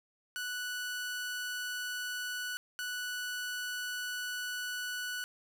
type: tone bursts at uneven times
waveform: sawtooth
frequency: 1480 Hz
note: F#6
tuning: in tune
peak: -32 dBFS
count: 2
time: 0.36-2.57 / 2.79-5.24 s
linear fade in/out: 0 ms
effects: none